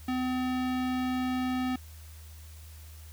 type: tone with low-pass filter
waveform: square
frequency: 254.6 Hz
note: C4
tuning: 47 cents flat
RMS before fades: -30 dBFS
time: 0.08-1.76 s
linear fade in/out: 5 ms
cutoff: 3400 Hz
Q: 0.91
effects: added 78 Hz sine -45 dBFS peak until 3.12 s + white hiss -55 dBFS RMS until 3.12 s